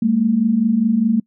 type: tone pair together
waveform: sine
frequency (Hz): 202.4 / 227.3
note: G#3 / A#3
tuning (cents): -44 / -43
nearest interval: major second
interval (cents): 201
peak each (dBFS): -19 / -14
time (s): 0.02-1.2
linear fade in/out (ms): 5
effects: noise-tail reverb RT60 0.1 s tail -26 dB re dry